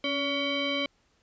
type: tone with frequency modulation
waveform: sine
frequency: 1415 Hz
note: F6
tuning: 22 cents sharp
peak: -26 dBFS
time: 0.04-0.86 s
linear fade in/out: 2 ms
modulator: 846 Hz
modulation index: 2.6
effects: pink hiss -68 dBFS RMS until 1.22 s + resampled to 16000 Hz